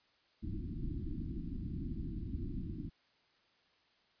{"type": "low-pass noise", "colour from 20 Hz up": "pink", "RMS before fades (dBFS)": -40, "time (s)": [0.42, 2.9], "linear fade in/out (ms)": 20, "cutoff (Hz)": 340, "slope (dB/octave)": 96, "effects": ["white hiss -71 dBFS RMS until 4.2 s", "resampled to 11025 Hz"]}